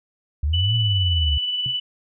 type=exponential two-way sweep; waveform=sine; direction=up then down; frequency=69.3 to 116.7 to 69.3 Hz; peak=-18 dBFS; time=0.43-1.38 s; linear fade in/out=5 ms; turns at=0.75 s
type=tone with tremolo; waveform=sine; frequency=2975 Hz; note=F#7; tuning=9 cents sharp; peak=-20 dBFS; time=0.53-1.8 s; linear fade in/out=10 ms; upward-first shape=sine; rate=19 Hz; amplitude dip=35%
type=tone with exponential decay; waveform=sine; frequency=128 Hz; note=C3; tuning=38 cents flat; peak=-24 dBFS; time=1.66-1.78 s; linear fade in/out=2 ms; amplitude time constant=25 ms
effects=none